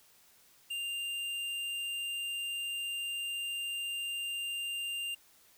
sine tone with hard clipping, 2794 Hz, F7, in tune, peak -36 dBFS, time 0.7-5.15 s, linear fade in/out 10 ms, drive 10 dB, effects white hiss -63 dBFS RMS until 5.57 s

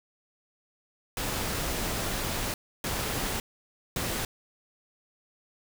pink noise bursts at uneven times, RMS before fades -31 dBFS, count 3, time 1.17-2.54 / 2.84-3.4 / 3.96-4.25 s, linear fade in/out 2 ms, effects none

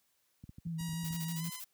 clicks, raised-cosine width 5 ms, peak -35 dBFS, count 10, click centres 0.439 / 0.493 / 0.584 / 0.668 / 0.807 / 0.89 / 0.932 / 1.036 / 1.107 / 1.139 s
sine tone with vibrato, 164.81 Hz, E3, in tune, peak -35 dBFS, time 0.65-1.5 s, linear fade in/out 10 ms, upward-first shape sine, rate 6.4 Hz, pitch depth 41 cents each way
5% pulse tone with pitch glide, 955 to 1017.6 Hz, A#5 to C6, +42 to -48 cents, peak -32 dBFS, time 0.78-1.61 s, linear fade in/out 20 ms, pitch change +110 cents, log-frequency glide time 1.35-1.43 s
blue noise bursts, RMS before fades -44 dBFS, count 8, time 1.04-1.646 s, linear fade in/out 10 ms, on 53 ms, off 26 ms
effects white hiss -75 dBFS RMS until 1.73 s + high-pass 60 Hz 12 dB/octave

